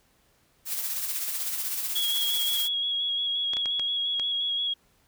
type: noise with tremolo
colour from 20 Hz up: blue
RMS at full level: -29 dBFS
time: 0.65-2.69 s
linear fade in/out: 50 ms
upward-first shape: sine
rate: 16 Hz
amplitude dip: 40%
type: tone with vibrato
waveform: sine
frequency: 3322 Hz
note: G#7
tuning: in tune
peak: -25 dBFS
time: 1.95-4.74 s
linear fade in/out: 10 ms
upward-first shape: square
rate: 5.7 Hz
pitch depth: 17 cents each way
type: clicks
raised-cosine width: 0.2 ms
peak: -18 dBFS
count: 5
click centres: 3.535 / 3.569 / 3.658 / 3.796 / 4.197 s
effects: pink hiss -65 dBFS RMS until 5.07 s